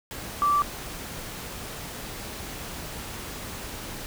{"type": "tone in noise", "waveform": "sine", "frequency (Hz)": 1165, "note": "D6", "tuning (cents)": -14, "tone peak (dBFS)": -19, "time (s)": [0.42, 0.62], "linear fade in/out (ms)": 0, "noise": "pink", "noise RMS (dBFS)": -37, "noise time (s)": [0.11, 4.06], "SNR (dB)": 15, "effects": []}